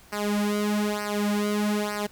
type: tone with flanger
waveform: sawtooth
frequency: 207.7 Hz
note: G#3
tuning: in tune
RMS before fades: -26 dBFS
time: 0.12-2.07 s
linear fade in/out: 10 ms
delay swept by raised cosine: 0.28 to 3.68 ms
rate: 1.1 Hz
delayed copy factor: -0.9
effects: pink hiss -53 dBFS RMS until 2.11 s